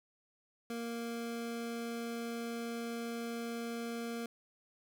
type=tone; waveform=25% pulse; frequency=233.1 Hz; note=A#3; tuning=in tune; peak=-34 dBFS; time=0.7-4.26 s; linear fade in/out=2 ms; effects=none